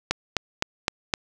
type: click train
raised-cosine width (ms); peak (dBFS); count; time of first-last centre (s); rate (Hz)
0.2; -4; 5; 0.11-1.138; 3.89
effects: none